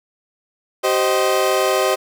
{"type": "chord", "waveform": "30% pulse", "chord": "C minor", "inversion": "second", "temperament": "equal with one note detuned", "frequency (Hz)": [384.4, 523.3, 622.3], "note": ["G4", "C5", "Eb5"], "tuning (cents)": [-34, 0, 0], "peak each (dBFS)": -17, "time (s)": [0.83, 1.96], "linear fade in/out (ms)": 20, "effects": []}